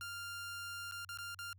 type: tone with dropouts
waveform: sawtooth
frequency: 1396.9 Hz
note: F6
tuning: in tune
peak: -39 dBFS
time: 0.01-1.53 s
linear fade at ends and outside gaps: 1 ms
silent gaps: 0.913-0.921 / 1.048-1.09 / 1.174-1.186 / 1.346-1.389 s
effects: added 93 Hz sine -58 dBFS peak until 1.58 s